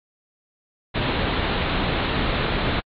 pink low-pass noise, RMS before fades -23 dBFS, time 0.94-2.81 s, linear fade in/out 20 ms, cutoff 4100 Hz, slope 96 dB/octave, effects AAC 48 kbps

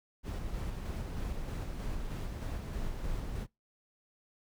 brown noise with tremolo, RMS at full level -36 dBFS, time 0.23-3.47 s, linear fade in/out 50 ms, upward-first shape square, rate 3.2 Hz, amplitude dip 25%, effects noise-tail reverb RT60 0.2 s tail -24 dB re dry

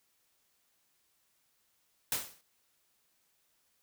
white noise with exponential decay, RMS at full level -29 dBFS, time 2.12-2.41 s, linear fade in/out 1 ms, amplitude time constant 63 ms, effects white hiss -74 dBFS RMS until 3.82 s

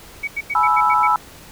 sine tone bursts, 2257 Hz, C#7, 31 cents sharp, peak -20 dBFS, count 7, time 0.23-1.075 s, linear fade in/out 10 ms, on 47 ms, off 86 ms
sine chord, E major, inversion first, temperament equal with one note detuned, 844.6 / 987.8 / 1318.5 Hz, G#5 / B5 / E6, +29 / 0 / 0 cents, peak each -19 / -18 / -16 dBFS, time 0.55-1.16 s, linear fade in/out 2 ms
effects pink hiss -42 dBFS RMS until 1.51 s

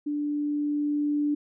sine tone with level ramp, 293.7 Hz, D4, in tune, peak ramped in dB -26 to -22 dBFS, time 0.06-1.35 s, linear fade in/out 10 ms, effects none

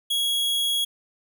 45% pulse tone, 3322 Hz, G#7, in tune, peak -21 dBFS, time 0.1-0.85 s, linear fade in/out 10 ms, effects none

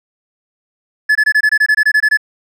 triangle tone bursts, 1719 Hz, A6, 41 cents flat, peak -6 dBFS, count 13, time 1.09-2.173 s, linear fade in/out 10 ms, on 63 ms, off 22 ms, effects none

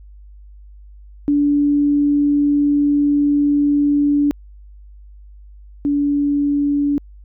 sine tone pair in turn, 289.2 / 287.2 Hz, D4 / D4, -27 / -39 cents, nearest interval unison, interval 12 cents, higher first, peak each -12 / -14 dBFS, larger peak first, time 1.28-4.31 / 5.85-6.98 s, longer first, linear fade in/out 0 ms, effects added 50 Hz sine -38 dBFS peak until 7.24 s

